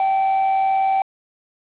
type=tone with amplitude modulation; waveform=triangle; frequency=773 Hz; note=G5; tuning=24 cents flat; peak=-12 dBFS; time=0-1.02 s; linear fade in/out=2 ms; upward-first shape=sine; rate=99.6 Hz; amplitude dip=35%; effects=resampled to 8000 Hz + 7-bit